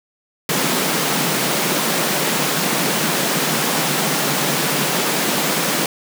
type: high-pass noise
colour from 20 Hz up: pink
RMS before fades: -19 dBFS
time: 0.49-5.86 s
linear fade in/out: 2 ms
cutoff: 140 Hz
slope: 96 dB/octave
effects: none